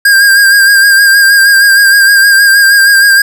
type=tone with vibrato; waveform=square; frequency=1607 Hz; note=G6; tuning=43 cents sharp; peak=-3 dBFS; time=0.05-3.22 s; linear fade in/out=5 ms; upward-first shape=sine; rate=6.4 Hz; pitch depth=35 cents each way; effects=none